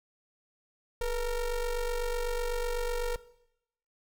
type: ring-modulated tone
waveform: square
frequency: 230 Hz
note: A#3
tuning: 23 cents flat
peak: -27 dBFS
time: 1.01-3.16 s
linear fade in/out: 2 ms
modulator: 254 Hz
effects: noise-tail reverb RT60 0.8 s tail -18 dB re dry